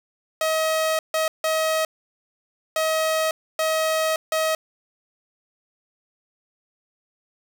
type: tone bursts at uneven times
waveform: sawtooth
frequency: 635 Hz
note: D#5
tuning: 35 cents sharp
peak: -16 dBFS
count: 6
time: 0.41-0.99 / 1.14-1.28 / 1.44-1.85 / 2.76-3.31 / 3.59-4.16 / 4.32-4.55 s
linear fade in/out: 2 ms
effects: none